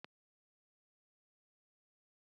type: click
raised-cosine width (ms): 0.3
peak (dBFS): -30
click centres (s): 0.045
effects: high-pass 150 Hz 12 dB/octave